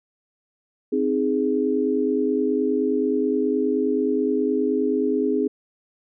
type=chord; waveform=sine; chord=Ab major; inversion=first; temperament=equal; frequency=261.6 / 311.1 / 415.3 Hz; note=C4 / Eb4 / Ab4; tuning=0 / 0 / 0 cents; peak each=-23 / -25 / -22 dBFS; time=0.92-5.48 s; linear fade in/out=10 ms; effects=none